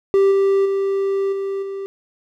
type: tone with level steps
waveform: triangle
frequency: 392 Hz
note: G4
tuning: in tune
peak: -9 / -11 / -15 / -19 / -23 dBFS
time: 0.14-1.86 s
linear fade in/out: 0 ms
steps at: 0.31 / 0.65 / 1.32 / 1.62 s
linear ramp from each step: 10 ms
effects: none